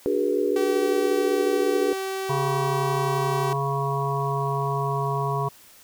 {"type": "chord", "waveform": "sine", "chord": "G# half-diminished seventh", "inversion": "second", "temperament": "equal with one note detuned", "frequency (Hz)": [293.7, 370, 415.3, 482.6], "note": ["D4", "F#4", "G#4", "B4"], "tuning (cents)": [0, 0, 0, -40], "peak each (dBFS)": [-28, -26, -24, -26], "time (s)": [0.06, 1.93], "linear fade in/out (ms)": 0}
{"type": "tone", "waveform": "sawtooth", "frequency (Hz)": 384.2, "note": "G4", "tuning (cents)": -35, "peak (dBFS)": -23, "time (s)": [0.56, 3.53], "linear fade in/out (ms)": 2}
{"type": "harmonic tone", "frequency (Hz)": 138.59, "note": "C#3", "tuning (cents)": 0, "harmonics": [1, 3, 5, 7, 8], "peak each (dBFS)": [-26, -30, -32, -29, -30], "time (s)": [2.29, 5.49], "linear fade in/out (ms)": 10}
{"effects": ["white hiss -51 dBFS RMS until 5.83 s"]}